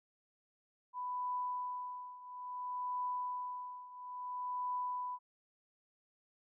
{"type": "tone with tremolo", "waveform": "sine", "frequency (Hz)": 994, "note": "B5", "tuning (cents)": 11, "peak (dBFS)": -34, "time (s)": [0.93, 5.19], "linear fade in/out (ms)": 50, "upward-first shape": "triangle", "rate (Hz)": 0.59, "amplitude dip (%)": 85, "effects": []}